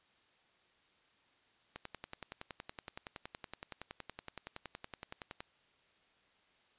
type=click train; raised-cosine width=0.3 ms; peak=-27 dBFS; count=40; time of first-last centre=1.76-5.405 s; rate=10.7 Hz; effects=white hiss -70 dBFS RMS until 6.78 s + resampled to 8000 Hz